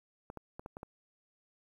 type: clicks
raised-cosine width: 1 ms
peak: -29 dBFS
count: 6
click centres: 0.301 / 0.373 / 0.595 / 0.661 / 0.769 / 0.831 s
effects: 10-bit